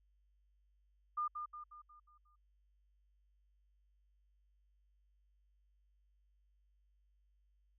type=tone with echo; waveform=sine; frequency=1208 Hz; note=D6; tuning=48 cents sharp; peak=-34 dBFS; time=1.17-1.28 s; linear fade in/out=10 ms; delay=180 ms; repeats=6; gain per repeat=-6 dB; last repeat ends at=2.36 s; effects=added 50 Hz sine -70 dBFS peak until 7.78 s